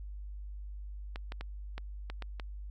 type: clicks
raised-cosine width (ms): 0.3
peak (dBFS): -25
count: 7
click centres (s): 1.159 / 1.321 / 1.41 / 1.78 / 2.1 / 2.223 / 2.398
effects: added 50 Hz sine -40 dBFS peak until 2.7 s